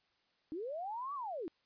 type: linear two-way sweep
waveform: sine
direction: up then down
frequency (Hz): 292.3 to 1174.7 to 292.3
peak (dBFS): -38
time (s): 0.52-1.48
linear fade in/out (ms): 0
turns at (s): 1.14
effects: white hiss -75 dBFS RMS until 1.65 s + resampled to 11025 Hz